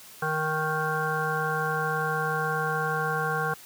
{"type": "harmonic tone", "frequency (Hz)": 156.1, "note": "D#3", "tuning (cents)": 6, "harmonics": [1, 3, 5, 7, 9, 10], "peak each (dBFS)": [-32, -32, -32, -32, -32, -32], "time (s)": [0.22, 3.54], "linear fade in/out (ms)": 5, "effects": ["white hiss -48 dBFS RMS until 3.65 s", "high-pass 80 Hz 12 dB/octave"]}